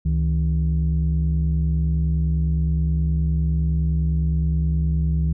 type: tone pair together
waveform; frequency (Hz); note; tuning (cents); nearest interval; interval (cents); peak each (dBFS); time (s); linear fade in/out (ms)
sine; 70.29 / 160; C#2 / D#3; +25 / +49; octave + major second; 1424; -18 / -20; 0.05-5.33; 10
effects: tanh soft clip ceiling -13 dBFS